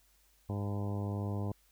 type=harmonic tone with a mistuned harmonic; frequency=101.5 Hz; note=G#2; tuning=39 cents flat; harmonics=1 / 2 / 3 / 4 / 5 / 6 / 7 / 8 / 9 / 10; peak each=-34 / -40 / -44 / -46 / -48 / -50 / -51 / -52 / -53 / -54 dBFS; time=0.49-1.52 s; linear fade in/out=5 ms; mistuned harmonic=8; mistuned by=+32 cents; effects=added 50 Hz sine -69 dBFS peak until 1.71 s + white hiss -69 dBFS RMS until 1.71 s